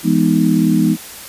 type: chord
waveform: sine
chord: E major seventh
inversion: none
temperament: equal with one note detuned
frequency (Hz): 168.96 / 207.7 / 246.9 / 311.1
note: E3 / G#3 / B3 / D#4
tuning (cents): +43 / 0 / 0 / 0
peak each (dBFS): -16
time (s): 0.03-0.97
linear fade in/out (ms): 50
effects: white hiss -33 dBFS RMS until 1.28 s + resampled to 32000 Hz